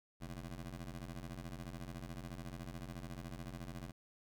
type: ring-modulated tone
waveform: 20% pulse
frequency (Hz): 89.3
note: F2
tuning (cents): +39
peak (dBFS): -37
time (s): 0.2-3.92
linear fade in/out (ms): 20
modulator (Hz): 37.7
effects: none